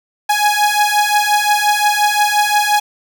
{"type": "beating tone pair", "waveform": "sawtooth", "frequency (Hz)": [830.6, 836.3], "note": ["G#5", "G#5"], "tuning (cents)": [0, 12], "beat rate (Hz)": 5.7, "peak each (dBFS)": -11, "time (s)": [0.29, 2.8], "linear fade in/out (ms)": 10, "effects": []}